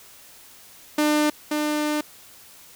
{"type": "tone pair in turn", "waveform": "sawtooth", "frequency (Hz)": [300.2, 300.2], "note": ["D4", "D4"], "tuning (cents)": [38, 38], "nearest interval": "unison", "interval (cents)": 0, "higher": "neither", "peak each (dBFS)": [-14, -18], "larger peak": "first", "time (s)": [[0.98, 1.3], [1.51, 2.01]], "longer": "second", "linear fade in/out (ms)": 5, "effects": ["white hiss -48 dBFS RMS until 2.75 s"]}